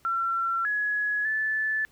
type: tone with pitch steps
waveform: sine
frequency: 1356 / 1684 / 1744 Hz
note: E6 / G#6 / A6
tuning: +49 / +24 / -16 cents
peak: -24 dBFS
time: 0.05-1.85 s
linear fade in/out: 0 ms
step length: 600 ms
effects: pink hiss -62 dBFS RMS until 1.91 s